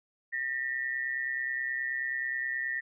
sine tone pair together, 1807 / 1936.4 Hz, A6 / B6, +46 / -35 cents, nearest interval minor second, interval 119 cents, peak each -32 / -34 dBFS, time 0.32-2.81 s, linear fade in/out 20 ms, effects none

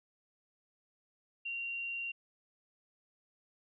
sine tone, 2761 Hz, F7, 20 cents flat, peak -36 dBFS, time 1.45-2.12 s, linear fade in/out 10 ms, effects none

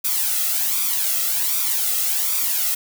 blue noise with flanger, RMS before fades -21 dBFS, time 0.04-2.75 s, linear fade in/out 10 ms, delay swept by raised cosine 0.84 to 1.54 ms, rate 1.3 Hz, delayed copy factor +0.65, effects none

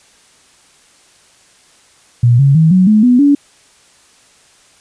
sine tone with pitch steps, 120 / 138.64 / 160.18 / 185.07 / 213.8 / 247 / 285.4 Hz, B2 / C#3 / E3 / F#3 / A3 / B3 / D4, -49 / +1 / -49 / +1 / -49 / 0 / -49 cents, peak -5 dBFS, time 2.23-3.35 s, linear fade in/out 5 ms, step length 160 ms, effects white hiss -48 dBFS RMS until 4.8 s + resampled to 22050 Hz

